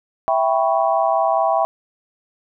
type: chord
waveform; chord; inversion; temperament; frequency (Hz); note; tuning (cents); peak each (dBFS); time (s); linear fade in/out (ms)
sine; C# half-diminished seventh; first; equal; 659.3 / 784 / 987.8 / 1108.7; E5 / G5 / B5 / C#6; 0 / 0 / 0 / 0; -18 / -19 / -23 / -24; 0.28-1.65; 0
effects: none